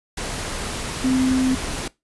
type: tone in noise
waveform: sine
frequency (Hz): 259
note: C4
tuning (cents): -17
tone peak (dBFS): -16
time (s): 1.04-1.55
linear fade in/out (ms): 5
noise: pink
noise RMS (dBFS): -28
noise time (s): 0.17-1.88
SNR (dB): +9
effects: noise-tail reverb RT60 0.2 s tail -21 dB re dry + resampled to 24000 Hz